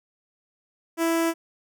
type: tone with notch filter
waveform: sawtooth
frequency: 330.9 Hz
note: E4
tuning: 7 cents sharp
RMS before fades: -23 dBFS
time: 0.97-1.34 s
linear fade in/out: 50 ms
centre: 4000 Hz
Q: 1.9
effects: none